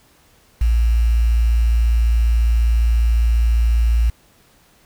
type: tone with quantisation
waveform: sine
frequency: 57.3 Hz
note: A#1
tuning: 29 cents flat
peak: -12 dBFS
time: 0.61-4.1 s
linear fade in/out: 5 ms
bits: 6
effects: pink hiss -54 dBFS RMS until 4.85 s